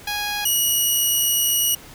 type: tone pair in turn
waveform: 10% pulse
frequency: 827 / 2908 Hz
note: G#5 / F#7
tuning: -8 / -31 cents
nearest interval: octave + minor seventh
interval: 2177 cents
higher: second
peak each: -15 / -9 dBFS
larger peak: second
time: 0.07-0.45 / 0.45-1.75 s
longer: second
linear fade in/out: 5 ms
effects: pink hiss -43 dBFS RMS until 1.94 s